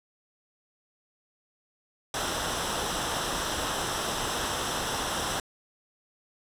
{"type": "noise with comb filter", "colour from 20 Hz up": "pink", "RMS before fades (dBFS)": -30, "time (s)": [2.14, 5.4], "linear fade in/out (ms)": 2, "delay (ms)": 0.44, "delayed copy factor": -0.6, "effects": ["low-pass 10000 Hz 12 dB/octave"]}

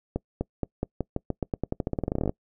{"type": "accelerating click train", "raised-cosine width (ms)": 2, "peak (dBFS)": -13, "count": 25, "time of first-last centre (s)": [0.16, 2.294], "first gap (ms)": 250, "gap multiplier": 0.89, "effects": ["noise-tail reverb RT60 0.1 s tail -25 dB re dry"]}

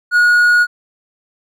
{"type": "tone", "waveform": "triangle", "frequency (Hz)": 1448, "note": "F#6", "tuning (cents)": -38, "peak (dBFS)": -6, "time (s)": [0.11, 0.67], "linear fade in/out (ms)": 50, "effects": []}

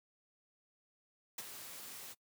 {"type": "noise with ADSR envelope", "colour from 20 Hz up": "white", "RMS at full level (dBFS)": -40, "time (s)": [1.38, 2.15], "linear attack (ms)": 5, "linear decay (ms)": 30, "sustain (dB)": -9, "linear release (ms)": 36, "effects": ["noise-tail reverb RT60 0.1 s tail -23 dB re dry", "high-pass 100 Hz 12 dB/octave"]}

